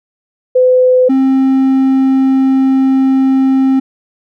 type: tone pair in turn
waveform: sine / triangle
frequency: 507 / 265.7 Hz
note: B4 / C4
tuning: +45 / +27 cents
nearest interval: major seventh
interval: 1118 cents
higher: first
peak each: -5 dBFS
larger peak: neither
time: 0.55-1.09 / 1.09-3.8 s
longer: second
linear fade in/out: 10 ms
effects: none